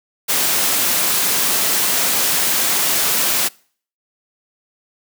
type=noise; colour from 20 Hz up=white; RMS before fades=-17 dBFS; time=0.28-3.49 s; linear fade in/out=20 ms; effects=noise-tail reverb RT60 0.5 s tail -25 dB re dry + high-pass 150 Hz 12 dB/octave